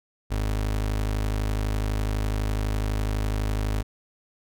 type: tone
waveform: 30% pulse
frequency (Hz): 52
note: G#1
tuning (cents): +3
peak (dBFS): -21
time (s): 0.3-3.83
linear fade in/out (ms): 20
effects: none